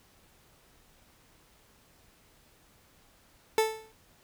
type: tone with exponential decay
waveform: 30% pulse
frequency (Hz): 440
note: A4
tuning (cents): 0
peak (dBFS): -17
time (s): 3.58-3.92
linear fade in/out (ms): 1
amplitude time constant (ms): 72
effects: pink hiss -62 dBFS RMS until 4.23 s